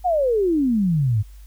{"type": "exponential sweep", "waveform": "sine", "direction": "down", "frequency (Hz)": [755, 98.7], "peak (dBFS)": -16, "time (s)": [0.04, 1.23], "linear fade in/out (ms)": 20, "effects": ["added 50 Hz sine -39 dBFS peak until 1.46 s", "white hiss -57 dBFS RMS until 1.46 s"]}